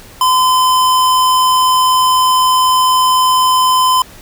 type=tone; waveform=square; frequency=1022 Hz; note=C6; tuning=41 cents flat; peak=-9 dBFS; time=0.21-4.02 s; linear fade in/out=2 ms; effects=pink hiss -38 dBFS RMS until 4.21 s